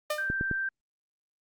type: tone with exponential decay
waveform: sawtooth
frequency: 603 Hz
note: D5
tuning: 46 cents sharp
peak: -21 dBFS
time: 0.1-0.33 s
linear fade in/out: 5 ms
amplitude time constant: 50 ms
type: tone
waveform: sine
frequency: 1568 Hz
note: G6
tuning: in tune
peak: -28 dBFS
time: 0.18-0.69 s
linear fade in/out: 5 ms
type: clicks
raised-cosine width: 3 ms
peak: -19 dBFS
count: 3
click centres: 0.301 / 0.411 / 0.513 s
effects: Opus 32 kbps